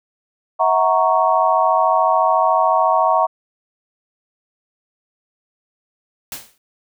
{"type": "chord", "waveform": "sine", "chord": "F# dominant seventh", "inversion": "third", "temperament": "equal with one note detuned", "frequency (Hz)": [646.1, 740, 932.3, 1108.7], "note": ["E5", "F#5", "A#5", "C#6"], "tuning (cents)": [-35, 0, 0, 0], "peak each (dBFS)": -18, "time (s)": [0.59, 3.27], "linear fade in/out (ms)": 20}
{"type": "noise with exponential decay", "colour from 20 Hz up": "white", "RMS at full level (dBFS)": -26, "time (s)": [6.32, 6.58], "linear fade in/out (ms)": 2, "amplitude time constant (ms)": 56}
{"effects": []}